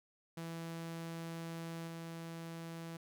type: tone with level steps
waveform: sawtooth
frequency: 165.7 Hz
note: E3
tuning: 9 cents sharp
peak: -38 / -40 dBFS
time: 0.37-2.97 s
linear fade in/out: 5 ms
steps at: 1.87 s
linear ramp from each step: 10 ms
effects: none